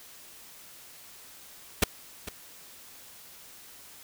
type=noise with echo; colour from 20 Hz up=pink; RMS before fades=-20 dBFS; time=1.82-1.84 s; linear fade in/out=5 ms; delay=450 ms; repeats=1; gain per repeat=-15 dB; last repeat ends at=2.29 s; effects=white hiss -50 dBFS RMS until 4.03 s

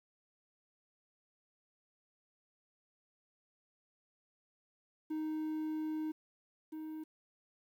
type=tone pair in turn; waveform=triangle; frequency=311.1 / 312.8 Hz; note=D#4 / D#4; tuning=0 / +9 cents; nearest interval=unison; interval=9 cents; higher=second; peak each=-33 / -39 dBFS; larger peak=first; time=5.1-6.12 / 6.72-7.04 s; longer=first; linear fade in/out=10 ms; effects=11-bit

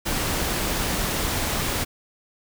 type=noise; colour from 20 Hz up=pink; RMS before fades=-25 dBFS; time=0.05-1.85 s; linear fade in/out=20 ms; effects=none

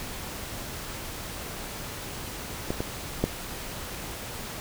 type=clicks; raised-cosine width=2 ms; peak=-14 / -15 / -8 dBFS; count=3; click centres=2.705 / 2.805 / 3.24 s; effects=pink hiss -37 dBFS RMS until 4.6 s

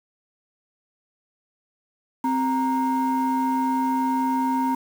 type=tone pair together; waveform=sine; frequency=261.4 / 932.3 Hz; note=C4 / A#5; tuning=-1 / 0 cents; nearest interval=octave + minor seventh; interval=2201 cents; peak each=-21 dBFS; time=2.24-4.75 s; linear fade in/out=5 ms; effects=tanh soft clip ceiling -16 dBFS + 7-bit

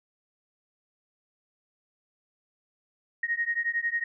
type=beating tone pair; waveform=sine; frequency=1864.7 / 1875.7 Hz; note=A#6 / A#6; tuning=0 / +10 cents; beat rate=11 Hz; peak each=-29 dBFS; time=3.23-4.04 s; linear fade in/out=5 ms; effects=none

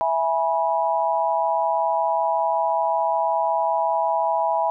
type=chord; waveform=sine; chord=E major; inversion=none; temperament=equal with one note detuned; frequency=659.3 / 830.6 / 975.9 Hz; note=E5 / G#5 / B5; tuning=0 / 0 / -21 cents; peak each=-23 dBFS; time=0.01-4.7 s; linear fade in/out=0 ms; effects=none

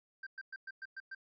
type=tone bursts; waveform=triangle; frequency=1568 Hz; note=G6; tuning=in tune; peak=-40 dBFS; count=7; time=0.23-1.149 s; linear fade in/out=5 ms; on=37 ms; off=110 ms; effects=resampled to 16000 Hz

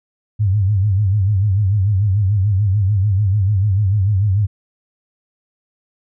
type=tone with vibrato; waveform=sine; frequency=99.9 Hz; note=G2; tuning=33 cents sharp; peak=-12 dBFS; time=0.39-4.47 s; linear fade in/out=20 ms; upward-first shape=sine; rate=6.8 Hz; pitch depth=130 cents each way; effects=none

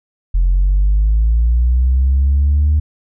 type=linear sweep; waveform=sine; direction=up; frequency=42.67 to 76.1 Hz; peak=-8 dBFS; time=0.34-2.8 s; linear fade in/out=10 ms; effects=tanh soft clip ceiling -7 dBFS

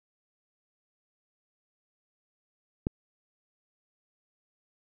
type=click; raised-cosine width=3 ms; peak=-14 dBFS; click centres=2.869 s; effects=none

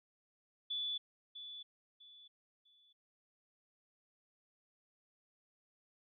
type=tone with echo; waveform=sine; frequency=3459 Hz; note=A7; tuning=30 cents flat; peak=-36 dBFS; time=0.7-0.98 s; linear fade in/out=10 ms; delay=650 ms; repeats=3; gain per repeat=-10 dB; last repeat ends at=2.93 s; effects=none

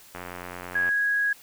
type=click train; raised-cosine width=0.5 ms; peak=-21 dBFS; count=67; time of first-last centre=0.15-0.89 s; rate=89.2 Hz
type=tone; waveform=sine; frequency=1656 Hz; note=G#6; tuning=5 cents flat; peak=-21 dBFS; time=0.75-1.33 s; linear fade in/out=5 ms
effects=white hiss -51 dBFS RMS until 1.42 s

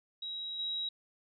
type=tone with level steps; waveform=sine; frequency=3844 Hz; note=B7; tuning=48 cents flat; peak=-37 / -33 dBFS; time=0.22-0.89 s; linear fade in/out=5 ms; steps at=0.59 s; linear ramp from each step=2 ms; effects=none

